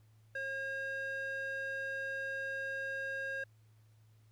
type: tone with band-pass filter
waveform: square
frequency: 540 Hz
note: C#5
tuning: 45 cents flat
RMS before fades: -39 dBFS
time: 0.35-3.44 s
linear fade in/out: 5 ms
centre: 1400 Hz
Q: 5
effects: added 109 Hz sine -61 dBFS peak until 4.31 s + pink hiss -75 dBFS RMS until 4.31 s